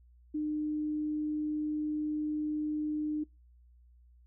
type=tone; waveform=sine; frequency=303 Hz; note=D#4; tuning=46 cents flat; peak=-30 dBFS; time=0.34-3.24 s; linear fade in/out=10 ms; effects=noise-tail reverb RT60 0.2 s tail -23 dB re dry + added 60 Hz sine -57 dBFS peak until 4.26 s